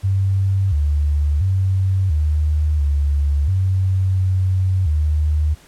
sine tone with pitch steps, 96.8 / 73.5 / 95.1 / 76 / 71.8 / 94.4 / 93.6 / 76.1 Hz, G2 / D2 / F#2 / D#2 / D2 / F#2 / F#2 / D#2, -21 / +2 / +48 / -40 / -39 / +35 / +20 / -38 cents, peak -14 dBFS, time 0.03-5.55 s, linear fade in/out 20 ms, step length 690 ms, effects pink hiss -48 dBFS RMS until 5.67 s + low-pass 12000 Hz 12 dB/octave

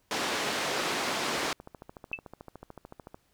pink band-pass noise, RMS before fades -31 dBFS, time 0.11-1.53 s, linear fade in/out 2 ms, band 320 to 5900 Hz, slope 12 dB/octave
click train, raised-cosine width 1 ms, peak -29 dBFS, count 25, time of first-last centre 1.38-3.145 s, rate 13.6 Hz
sine tone with exponential decay, 2637 Hz, E7, in tune, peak -25 dBFS, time 2.13-2.2 s, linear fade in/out 1 ms, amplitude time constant 15 ms
effects pink hiss -70 dBFS RMS until 3.33 s

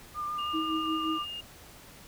sine tone with vibrato, 1200 Hz, D6, 37 cents sharp, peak -31 dBFS, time 0.14-1.26 s, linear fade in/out 50 ms, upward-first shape sine, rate 6.4 Hz, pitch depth 17 cents each way
sine tone, 2830 Hz, F7, 22 cents sharp, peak -36 dBFS, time 0.38-1.41 s, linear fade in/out 10 ms
sine tone with tremolo, 318.3 Hz, D#4, 39 cents sharp, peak -28 dBFS, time 0.53-1.19 s, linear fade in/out 20 ms, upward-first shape sine, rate 5.7 Hz, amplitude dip 60%
effects pink hiss -51 dBFS RMS until 2.07 s

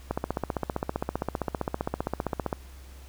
click train, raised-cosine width 1 ms, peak -13 dBFS, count 38, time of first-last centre 0.11-2.528 s, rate 15.3 Hz, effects added 66 Hz sine -44 dBFS peak until 3.08 s + pink hiss -54 dBFS RMS until 3.08 s

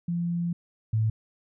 sine tone pair in turn, 171.9 / 110.06 Hz, F3 / A2, -27 / +1 cents, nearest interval minor sixth, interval 772 cents, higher first, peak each -25 / -21 dBFS, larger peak second, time 0.08-0.53 / 0.93-1.1 s, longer first, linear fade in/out 5 ms, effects none

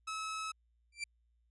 sawtooth tone, 1293 Hz, E6, 34 cents flat, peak -34 dBFS, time 0.07-0.52 s, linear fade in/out 10 ms
sawtooth tone with exponential growth, 2349 Hz, D7, in tune, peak -30 dBFS, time 0.92-1.04 s, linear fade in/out 5 ms, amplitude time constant 25 ms
effects added 58 Hz sine -70 dBFS peak until 1.5 s + resampled to 24000 Hz

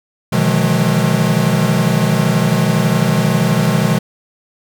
square tone cluster, 123.9 / 151.6 / 163.8 / 181.9 / 213.3 Hz, B2 / D#3 / E3 / F#3 / G#3, +6 / -45 / -11 / -29 / +46 cents, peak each -19 dBFS, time 0.32-3.99 s, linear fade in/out 10 ms, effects none

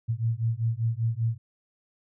sine beating tone pair, 112 / 117.1 Hz, A2 / A#2, +31 / +8 cents, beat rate 5.1 Hz, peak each -27 dBFS, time 0.08-1.38 s, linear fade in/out 20 ms, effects none

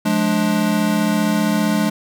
square chord, D diminished, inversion first, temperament just, 176.2 / 211.4 / 293.7 Hz, F3 / Ab3 / D4, +16 / +31 / 0 cents, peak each -23 / -18 / -23 dBFS, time 0.05-1.9 s, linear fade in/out 10 ms, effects none

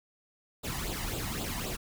pink noise with flanger, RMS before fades -35 dBFS, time 0.63-1.77 s, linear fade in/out 20 ms, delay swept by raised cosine 0.25 to 1.06 ms, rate 3.8 Hz, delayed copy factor +0.7, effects none

